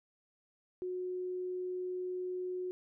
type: tone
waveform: sine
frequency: 364.9 Hz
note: F#4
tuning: 24 cents flat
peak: -35 dBFS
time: 0.82-2.71 s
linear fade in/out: 0 ms
effects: none